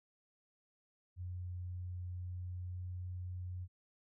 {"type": "tone with pitch glide", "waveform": "sine", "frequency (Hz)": [89.8, 90.42], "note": ["F2", "F#2"], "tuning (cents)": [49, -39], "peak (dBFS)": -40, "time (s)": [1.16, 3.68], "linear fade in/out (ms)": 50, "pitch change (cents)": 12, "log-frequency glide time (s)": [2.04, 3], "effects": []}